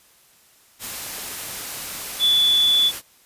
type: tone in noise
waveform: sine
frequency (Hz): 3455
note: A7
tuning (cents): -32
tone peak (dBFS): -14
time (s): 2.19-2.92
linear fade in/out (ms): 50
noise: white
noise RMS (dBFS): -31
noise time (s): 0.79-3.02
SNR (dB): +14
effects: white hiss -55 dBFS RMS until 3.25 s + resampled to 32000 Hz